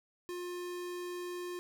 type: tone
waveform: square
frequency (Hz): 355.1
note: F4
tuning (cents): +29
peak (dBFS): -39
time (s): 0.29-1.59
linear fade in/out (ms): 0
effects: none